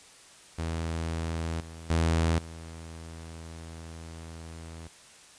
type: tone with level steps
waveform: sawtooth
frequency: 82 Hz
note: E2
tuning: 9 cents flat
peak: -26 / -38 / -19 / -37 dBFS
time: 0.58-4.88 s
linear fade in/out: 10 ms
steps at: 1.6 / 1.9 / 2.38 s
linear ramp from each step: 5 ms
effects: white hiss -53 dBFS RMS until 5.38 s + resampled to 22050 Hz